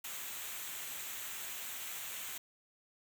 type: noise with comb filter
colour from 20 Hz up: white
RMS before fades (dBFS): -43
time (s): 0.04-2.38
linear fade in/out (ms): 5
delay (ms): 0.2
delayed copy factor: -0.55
effects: none